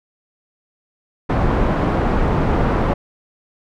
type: low-pass noise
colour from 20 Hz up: pink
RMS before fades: -17 dBFS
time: 1.29-2.94 s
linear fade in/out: 10 ms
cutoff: 1100 Hz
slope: 12 dB/octave
effects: none